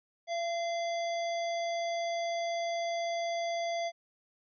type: harmonic tone with a mistuned harmonic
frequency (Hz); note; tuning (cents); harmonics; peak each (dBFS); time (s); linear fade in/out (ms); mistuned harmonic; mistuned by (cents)
679; F5; -49; 1 / 3 / 5 / 7 / 9; -31 / -41 / -45 / -48 / -50; 0.27-3.92; 50; 3; +25
effects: none